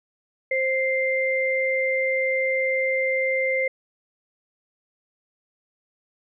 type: tone pair together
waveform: sine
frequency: 525.2 / 2093 Hz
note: C5 / C7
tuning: +6 / 0 cents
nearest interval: 2 octaves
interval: 2394 cents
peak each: -23 dBFS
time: 0.51-3.68 s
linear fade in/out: 5 ms
effects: none